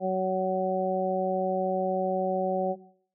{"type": "harmonic tone", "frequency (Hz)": 187.2, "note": "F#3", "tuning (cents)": 20, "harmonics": [1, 2, 3, 4], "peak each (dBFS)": [-31, -32, -28, -30], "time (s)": [0, 2.76], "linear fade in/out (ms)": 50, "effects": ["noise-tail reverb RT60 0.6 s tail -17 dB re dry"]}